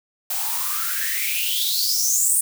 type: noise with high-pass filter sweep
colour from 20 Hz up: blue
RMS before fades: -22 dBFS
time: 0.3-2.41 s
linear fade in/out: 5 ms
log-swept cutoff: 700 to 9200 Hz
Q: 9.1
effects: none